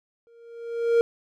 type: tone with exponential growth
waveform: triangle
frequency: 466.2 Hz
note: A#4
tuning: in tune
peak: -12 dBFS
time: 0.27-1.01 s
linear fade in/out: 0 ms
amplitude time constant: 160 ms
effects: none